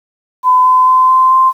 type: tone with pitch steps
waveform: sine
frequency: 1011 / 1019.2 / 1027.5 / 1035.8 / 1044.2 Hz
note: B5 / C6 / C6 / C6 / C6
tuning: +40 / -46 / -32 / -18 / -4 cents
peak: -5 dBFS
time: 0.43-1.53 s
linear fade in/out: 50 ms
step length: 220 ms
effects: 7-bit